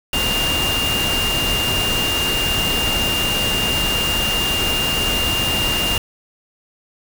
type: tone in noise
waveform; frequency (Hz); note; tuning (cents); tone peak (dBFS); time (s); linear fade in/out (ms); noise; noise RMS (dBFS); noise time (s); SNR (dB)
sine; 2806; F7; +8; -19; 0.13-5.98; 2; pink; -22; 0.13-5.98; 0
effects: none